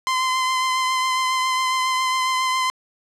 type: tone with vibrato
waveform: sawtooth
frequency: 1033 Hz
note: C6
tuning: 22 cents flat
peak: -15 dBFS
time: 0.07-2.7 s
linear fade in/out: 0 ms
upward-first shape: triangle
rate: 7.3 Hz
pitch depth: 21 cents each way
effects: low-pass 8000 Hz 12 dB/octave